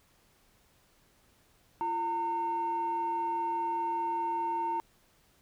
sine tone pair together, 341.8 / 912.5 Hz, F4 / A#5, -37 / -37 cents, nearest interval octave + perfect fourth, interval 1700 cents, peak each -37 / -28 dBFS, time 1.81-4.8 s, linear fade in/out 0 ms, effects tanh soft clip ceiling -25 dBFS + pink hiss -66 dBFS RMS until 5.41 s

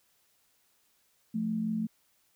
sine tone pair together, 174.61 / 220 Hz, F3 / A3, 0 / 0 cents, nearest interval major third, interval 400 cents, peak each -36 / -29 dBFS, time 1.34-1.87 s, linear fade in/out 10 ms, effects white hiss -70 dBFS RMS until 2.35 s

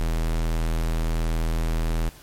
square tone, 40.66 Hz, E1, 23 cents flat, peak -22 dBFS, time 0-2.09 s, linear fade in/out 0 ms, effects pink hiss -48 dBFS RMS until 2.22 s + MP3 64 kbps

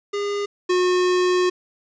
square tone pair in turn, 406.8 / 362.4 Hz, G#4 / F#4, -36 / -36 cents, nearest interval major second, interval 200 cents, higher first, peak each -23 / -17 dBFS, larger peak second, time 0.13-0.46 / 0.69-1.5 s, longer second, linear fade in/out 10 ms, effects resampled to 16000 Hz + 8-bit

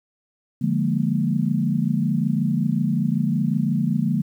sine chord, Bb dominant seventh, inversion first, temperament equal, 146.83 / 174.61 / 207.7 / 233.1 Hz, D3 / F3 / Ab3 / Bb3, 0 / 0 / 0 / 0 cents, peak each -24 dBFS, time 0.61-4.22 s, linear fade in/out 10 ms, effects 9-bit

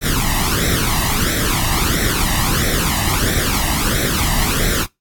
pink noise with flanger, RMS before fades -17 dBFS, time 0.01-4.87 s, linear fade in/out 50 ms, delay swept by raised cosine 0.52 to 1.06 ms, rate 1.5 Hz, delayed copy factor +0.75, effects noise-tail reverb RT60 0.2 s tail -24 dB re dry + AAC 64 kbps

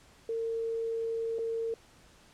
sine tone with dropouts, 455.2 Hz, A#4, 41 cents flat, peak -30 dBFS, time 0.29-1.74 s, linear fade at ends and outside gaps 2 ms, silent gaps 1.385-1.39 s, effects pink hiss -59 dBFS RMS until 2.33 s + low-pass 9000 Hz 12 dB/octave

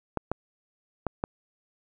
clicks, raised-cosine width 1 ms, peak -13 dBFS, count 4, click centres 0.173 / 0.316 / 1.067 / 1.239 s, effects none

